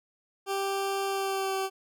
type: tone with pitch glide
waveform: 20% pulse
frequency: 392 to 384.8 Hz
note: G4 to G4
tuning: 0 to -32 cents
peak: -23 dBFS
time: 0.46-1.7 s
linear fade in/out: 50 ms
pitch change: -32 cents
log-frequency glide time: 1.06-1.57 s
effects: none